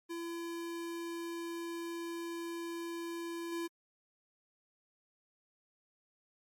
square tone with level steps, 337.9 Hz, E4, 43 cents sharp, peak -39 / -36 dBFS, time 0.09-3.68 s, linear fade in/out 20 ms, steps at 3.52 s, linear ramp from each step 5 ms, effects MP3 64 kbps

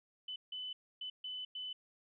sine tone bursts at uneven times, 3011 Hz, F#7, 30 cents sharp, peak -40 dBFS, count 5, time 0.28-0.36 / 0.52-0.73 / 1.01-1.1 / 1.24-1.45 / 1.55-1.73 s, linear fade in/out 5 ms, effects none

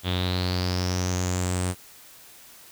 sawtooth tone with low-pass filter sweep, 90.7 Hz, F#2, 34 cents flat, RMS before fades -26 dBFS, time 0.03-1.75 s, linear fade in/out 50 ms, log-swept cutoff 3400 to 9000 Hz, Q 8, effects white hiss -49 dBFS RMS until 2.71 s

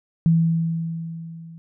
sine tone with level ramp, 164.81 Hz, E3, in tune, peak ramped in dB -12 to -38 dBFS, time 0.26-1.58 s, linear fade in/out 0 ms, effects none

